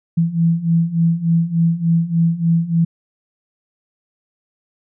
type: beating tone pair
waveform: sine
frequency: 164.81 / 168.21 Hz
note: E3 / E3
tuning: 0 / +35 cents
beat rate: 3.4 Hz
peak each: -18 / -15 dBFS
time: 0.17-2.85 s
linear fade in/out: 10 ms
effects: none